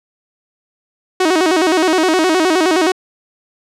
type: tone with vibrato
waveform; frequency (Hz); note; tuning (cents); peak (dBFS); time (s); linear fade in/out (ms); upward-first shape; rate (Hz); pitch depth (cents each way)
sawtooth; 342.5; F4; -34; -7; 1.2-2.92; 5; square; 9.6; 140
effects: low-pass 8000 Hz 12 dB/octave